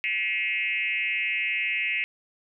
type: tone with frequency modulation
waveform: sine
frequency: 2349 Hz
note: D7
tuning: in tune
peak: -24 dBFS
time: 0.04-2.04 s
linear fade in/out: 0 ms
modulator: 208 Hz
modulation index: 1.8
effects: none